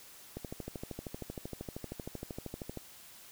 click train, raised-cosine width 2 ms, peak -26 dBFS, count 32, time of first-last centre 0.37-2.773 s, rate 12.9 Hz, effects white hiss -54 dBFS RMS until 3.31 s

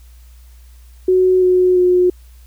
sine tone with pitch steps, 370 / 365.3 / 360.7 Hz, F#4 / F#4 / F#4, 0 / -22 / -44 cents, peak -9 dBFS, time 1.08-2.1 s, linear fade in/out 5 ms, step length 340 ms, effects added 60 Hz sine -39 dBFS peak until 2.46 s + white hiss -54 dBFS RMS until 2.46 s

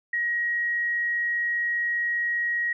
sine tone, 1895 Hz, A#6, 28 cents sharp, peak -23 dBFS, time 0.13-2.73 s, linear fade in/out 5 ms, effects none

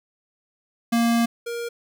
square tone pair in turn, 233.1 / 470.5 Hz, A#3 / A#4, 0 / +16 cents, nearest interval octave, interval 1216 cents, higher second, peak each -18 / -28 dBFS, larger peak first, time 0.92-1.26 / 1.46-1.69 s, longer first, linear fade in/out 10 ms, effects none

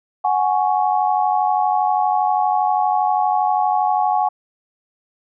sine chord, F# suspended second, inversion none, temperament just, 740 / 832.5 / 1110 Hz, F#5 / G#5 / C#6, 0 / +4 / +2 cents, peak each -18 / -18 / -24 dBFS, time 0.24-4.29 s, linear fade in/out 10 ms, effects none

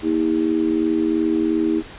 sine tone with amplitude modulation, 320 Hz, D#4, 49 cents sharp, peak -12 dBFS, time 0.02-1.83 s, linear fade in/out 50 ms, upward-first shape sine, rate 82.9 Hz, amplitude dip 95%, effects pink hiss -39 dBFS RMS until 1.98 s + resampled to 8000 Hz

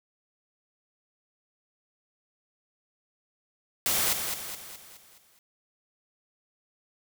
white noise with echo, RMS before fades -26 dBFS, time 3.86-4.13 s, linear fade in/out 0 ms, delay 210 ms, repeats 6, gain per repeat -6 dB, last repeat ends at 5.39 s, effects none

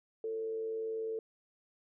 sine tone with frequency modulation, 445.4 Hz, A4, 21 cents sharp, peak -34 dBFS, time 0.24-1.19 s, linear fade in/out 2 ms, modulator 102 Hz, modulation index 0.26, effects none

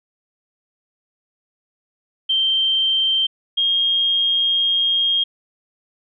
sine tone pair in turn, 3136 / 3239 Hz, G7 / G#7, 0 / -44 cents, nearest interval minor second, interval 56 cents, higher second, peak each -15 dBFS, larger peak neither, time 2.29-3.27 / 3.57-5.24 s, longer second, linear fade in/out 10 ms, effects none

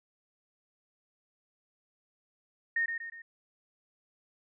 sine tone with echo, 1843 Hz, A#6, 20 cents flat, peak -26 dBFS, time 2.76-2.86 s, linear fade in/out 5 ms, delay 120 ms, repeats 3, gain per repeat -6 dB, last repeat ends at 3.22 s, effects none

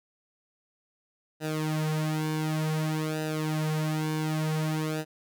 sawtooth tone with flanger, 155.56 Hz, D#3, in tune, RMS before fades -29 dBFS, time 1.4-5.05 s, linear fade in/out 50 ms, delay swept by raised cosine 0.9 to 4.9 ms, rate 0.55 Hz, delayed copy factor -0.85, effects none

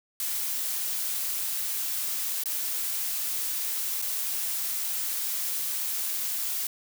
blue noise with dropouts, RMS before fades -30 dBFS, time 0.2-6.67 s, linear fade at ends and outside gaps 1 ms, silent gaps 2.437-2.457 / 4.017-4.023 s, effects none

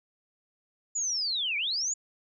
sine linear two-way sweep, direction down then up, 7040 to 2217 to 7040 Hz, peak -27 dBFS, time 0.95-1.94 s, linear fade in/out 10 ms, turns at 1.57 s, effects none

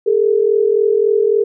sine tone pair together, 409.5 / 453.1 Hz, G#4 / A#4, -24 / -49 cents, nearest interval major second, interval 175 cents, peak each -13 / -14 dBFS, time 0.06-1.44 s, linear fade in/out 10 ms, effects none

